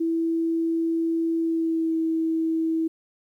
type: tone with pitch glide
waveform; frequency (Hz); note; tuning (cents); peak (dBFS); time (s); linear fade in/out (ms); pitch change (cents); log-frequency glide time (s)
sine; 329.5 to 324; E4 to E4; -1 to -30; -21; 0-2.88; 10; -29; 1.38-1.96
effects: 10-bit